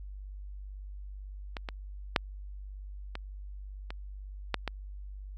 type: clicks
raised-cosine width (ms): 0.3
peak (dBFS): -20 / -20 / -6 / -21 / -23 / -11 / -16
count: 7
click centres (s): 1.568 / 1.688 / 2.162 / 3.154 / 3.905 / 4.543 / 4.677
effects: added 49 Hz sine -40 dBFS peak until 5.37 s